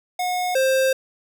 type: tone pair in turn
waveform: square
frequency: 725 / 527.6 Hz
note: F#5 / C5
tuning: -35 / +14 cents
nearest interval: tritone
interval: 551 cents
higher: first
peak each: -22 / -17 dBFS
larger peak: second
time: 0.19-0.55 / 0.55-0.93 s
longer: second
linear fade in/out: 5 ms
effects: none